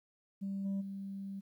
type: tone with level steps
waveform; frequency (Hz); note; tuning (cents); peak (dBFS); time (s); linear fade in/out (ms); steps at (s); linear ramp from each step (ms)
sine; 196; G3; 0; -34 / -30 / -39; 0.41-1.41; 20; 0.64 / 0.8; 20
effects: tanh soft clip ceiling -32 dBFS + 12-bit